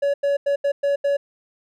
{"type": "tone bursts at uneven times", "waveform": "triangle", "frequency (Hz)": 565, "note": "C#5", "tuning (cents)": 33, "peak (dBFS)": -15, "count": 6, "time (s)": [[0.02, 0.14], [0.23, 0.37], [0.46, 0.56], [0.64, 0.72], [0.83, 0.96], [1.04, 1.17]], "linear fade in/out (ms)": 10, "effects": []}